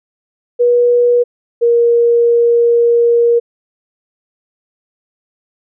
sine tone pair in turn, 483.6 / 471.2 Hz, B4 / A#4, -36 / +19 cents, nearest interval unison, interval 45 cents, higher first, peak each -7 dBFS, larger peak neither, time 0.59-1.24 / 1.61-3.4 s, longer second, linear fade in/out 20 ms, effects none

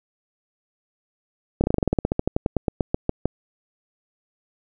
slowing click train, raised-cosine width 2 ms, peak -6 dBFS, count 22, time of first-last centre 1.61-3.256 s, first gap 29 ms, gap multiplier 1.09, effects none

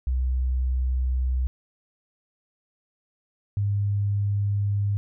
sine tone pair in turn, 63.6 / 101.39 Hz, C2 / G#2, -48 / -41 cents, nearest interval minor sixth, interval 807 cents, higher second, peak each -21 dBFS, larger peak neither, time 0.07-1.47 / 3.57-4.97 s, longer neither, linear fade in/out 0 ms, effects none

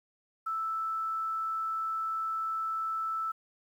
sine tone with quantisation, 1318.5 Hz, E6, in tune, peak -30 dBFS, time 0.46-3.32 s, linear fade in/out 10 ms, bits 10, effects none

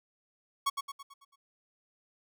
45% pulse tone with echo, 1108.7 Hz, C#6, in tune, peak -26 dBFS, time 0.66-0.7 s, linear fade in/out 10 ms, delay 110 ms, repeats 6, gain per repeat -6 dB, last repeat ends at 1.36 s, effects none

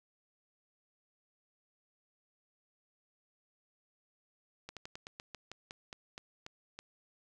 slowing click train, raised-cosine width 0.2 ms, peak -27 dBFS, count 13, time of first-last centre 4.69-6.79 s, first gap 77 ms, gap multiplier 1.14, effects none

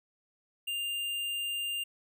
sine tone with hard clipping, 2800 Hz, F7, 4 cents sharp, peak -33 dBFS, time 0.67-1.84 s, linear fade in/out 10 ms, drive 13 dB, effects none

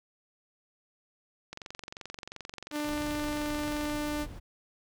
click train, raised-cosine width 0.2 ms, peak -23 dBFS, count 55, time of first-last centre 1.53-3.898 s, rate 22.8 Hz
sawtooth tone, 297.2 Hz, D4, 21 cents sharp, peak -27 dBFS, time 2.71-4.27 s, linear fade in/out 50 ms
brown noise, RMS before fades -42 dBFS, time 2.84-4.4 s, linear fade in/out 20 ms
effects none

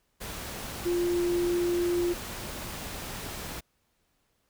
sine tone in noise, 349.3 Hz, F4, in tune, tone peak -24 dBFS, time 0.85-2.14 s, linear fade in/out 20 ms, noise pink, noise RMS -38 dBFS, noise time 0.2-3.61 s, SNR +11 dB, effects pink hiss -73 dBFS RMS until 4.49 s

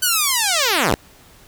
5% pulse linear sweep, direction down, 1523 to 39.49 Hz, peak -4 dBFS, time 0.02-0.95 s, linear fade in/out 10 ms, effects pink hiss -48 dBFS RMS until 1.47 s

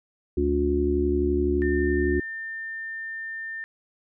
harmonic tone, 71.8 Hz, D2, 39 cents flat, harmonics 1 / 3 / 4 / 5, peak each -26 / -32 / -27 / -23 dBFS, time 0.37-2.2 s, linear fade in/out 5 ms
sine tone, 1800 Hz, A6, 39 cents sharp, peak -31 dBFS, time 1.62-3.64 s, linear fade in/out 0 ms
effects none

